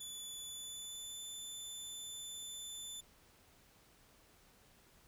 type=tone with pitch glide; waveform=20% pulse; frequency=3467 to 3517 Hz; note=A7 to A7; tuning=-26 to -1 cents; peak=-39 dBFS; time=0-3.01 s; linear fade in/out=10 ms; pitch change=+25 cents; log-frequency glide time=0.38-1.22 s; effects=pink hiss -66 dBFS RMS until 5.07 s